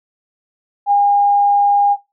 sine tone, 811 Hz, G#5, 41 cents flat, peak -9 dBFS, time 0.86-1.97 s, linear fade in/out 50 ms, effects noise-tail reverb RT60 0.2 s tail -18 dB re dry

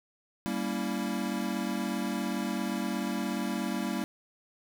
square chord, G diminished seventh, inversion none, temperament equal with one note detuned, 196 / 233.1 / 280.9 / 329.6 Hz, G3 / Bb3 / Db4 / Fb4, 0 / 0 / +23 / 0 cents, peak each -35 / -35 / -38 / -38 dBFS, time 0.46-4.04 s, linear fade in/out 0 ms, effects none

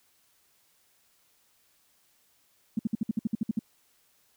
sine tone bursts, 220 Hz, A3, in tune, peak -23 dBFS, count 11, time 2.77-3.592 s, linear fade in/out 5 ms, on 22 ms, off 58 ms, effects white hiss -67 dBFS RMS until 4.36 s

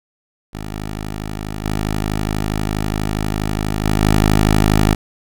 10% pulse tone with level steps, 52.3 Hz, G#1, 13 cents sharp, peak -18 / -16 / -10 / -6 / -3 dBFS, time 0.53-4.95 s, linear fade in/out 10 ms, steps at 0.72 / 1.65 / 3.85 / 4.01 s, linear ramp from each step 5 ms, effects none

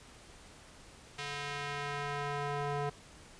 square tone with band-pass filter sweep, 143.9 Hz, D3, 35 cents flat, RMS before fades -37 dBFS, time 1.18-2.9 s, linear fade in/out 10 ms, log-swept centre 3000 to 730 Hz, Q 0.81, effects pink hiss -55 dBFS RMS until 3.39 s + resampled to 22050 Hz

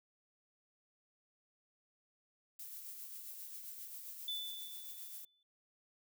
violet noise with tremolo, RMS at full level -47 dBFS, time 2.59-5.25 s, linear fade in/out 5 ms, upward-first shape triangle, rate 7.5 Hz, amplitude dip 40%
sine tone with exponential decay, 3501 Hz, A7, 9 cents flat, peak -36 dBFS, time 4.28-5.43 s, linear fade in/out 2 ms, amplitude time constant 250 ms
effects none

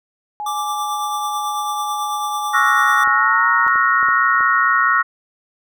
sine tone with pitch glide, 838 to 929.8 Hz, G#5 to A#5, +15 to -5 cents, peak -23 dBFS, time 0.4-3.68 s, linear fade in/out 0 ms, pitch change +180 cents, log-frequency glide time 3.13-3.48 s
square tone with tremolo, 1174.7 Hz, D6, in tune, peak -21 dBFS, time 0.46-3.04 s, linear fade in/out 5 ms, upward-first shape triangle, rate 9.1 Hz, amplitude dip 40%
sine chord, F# dominant seventh, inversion second, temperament equal with one note detuned, 1108.7 / 1318.5 / 1442.8 / 1864.7 Hz, C#6 / E6 / F#6 / A#6, 0 / 0 / -44 / 0 cents, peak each -18 dBFS, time 2.53-5.03 s, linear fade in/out 20 ms
clicks, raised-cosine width 1 ms, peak -21 dBFS, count 6, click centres 3.075 / 3.666 / 3.757 / 4.029 / 4.086 / 4.407 s
effects none

